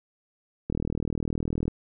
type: click train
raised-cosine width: 3 ms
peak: -15 dBFS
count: 40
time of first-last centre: 0.7-1.68 s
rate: 39.8 Hz
effects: none